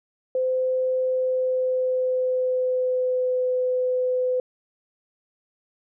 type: tone with pitch glide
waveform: sine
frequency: 514 to 505.5 Hz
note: C5 to B4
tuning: -31 to +40 cents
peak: -20 dBFS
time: 0.35-4.4 s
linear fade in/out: 2 ms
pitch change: -29 cents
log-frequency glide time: 1-3.46 s
effects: none